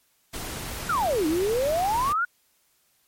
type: noise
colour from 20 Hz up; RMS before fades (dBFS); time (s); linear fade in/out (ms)
pink; -34; 0.33-2.13; 10
type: exponential two-way sweep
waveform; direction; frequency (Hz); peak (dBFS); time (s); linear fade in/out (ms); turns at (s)
sine; down then up; 1480 to 300 to 1480; -21; 0.89-2.25; 5; 1.27
effects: white hiss -66 dBFS RMS until 3.07 s + MP3 64 kbps